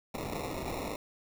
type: noise with sample-and-hold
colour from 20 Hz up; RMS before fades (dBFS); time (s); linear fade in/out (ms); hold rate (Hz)
blue; -37; 0.14-0.96; 2; 1575
effects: none